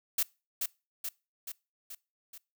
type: noise with echo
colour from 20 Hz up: blue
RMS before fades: -28 dBFS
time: 0.18-0.23 s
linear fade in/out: 5 ms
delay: 430 ms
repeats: 5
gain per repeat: -4 dB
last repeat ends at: 2.38 s
effects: noise-tail reverb RT60 0.3 s tail -24 dB re dry